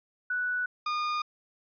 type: tone pair in turn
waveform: sine / 40% pulse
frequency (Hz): 1480 / 1218.4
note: F#6 / D#6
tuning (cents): 0 / -37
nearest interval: minor third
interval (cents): 337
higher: first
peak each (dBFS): -27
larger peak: neither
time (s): 0.3-0.66 / 0.86-1.22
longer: neither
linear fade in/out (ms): 5
effects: resampled to 11025 Hz